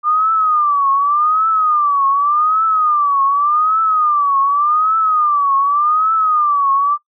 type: tone with vibrato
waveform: sine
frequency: 1200 Hz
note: D6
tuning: 37 cents sharp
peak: -11 dBFS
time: 0.03-6.98 s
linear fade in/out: 50 ms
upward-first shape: triangle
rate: 0.86 Hz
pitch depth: 170 cents each way
effects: noise-tail reverb RT60 0.1 s tail -20 dB re dry